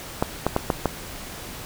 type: clicks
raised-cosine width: 1 ms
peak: -5 dBFS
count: 5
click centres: 0.225 / 0.466 / 0.564 / 0.702 / 0.857 s
effects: pink hiss -37 dBFS RMS until 1.65 s